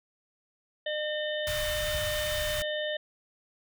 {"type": "harmonic tone", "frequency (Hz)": 606, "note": "D#5", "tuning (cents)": -46, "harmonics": [1, 3, 5, 6], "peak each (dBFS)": [-31, -36, -38, -39], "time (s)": [0.86, 2.97], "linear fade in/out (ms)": 5}
{"type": "band-stop noise", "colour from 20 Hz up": "pink", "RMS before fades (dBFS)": -35, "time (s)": [1.47, 2.62], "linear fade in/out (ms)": 0, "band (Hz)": [130, 1100], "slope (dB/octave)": 24}
{"effects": []}